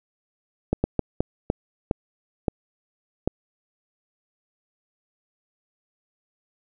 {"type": "slowing click train", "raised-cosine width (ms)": 2, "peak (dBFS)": -7, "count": 8, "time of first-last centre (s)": [0.73, 3.276], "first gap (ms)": 110, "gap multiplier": 1.39, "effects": []}